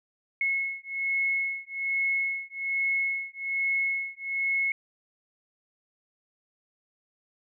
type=beating tone pair; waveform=sine; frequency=2181 / 2182.2 Hz; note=C#7 / C#7; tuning=-29 / -28 cents; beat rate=1.2 Hz; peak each=-29 dBFS; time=0.41-4.72 s; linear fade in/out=2 ms; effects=none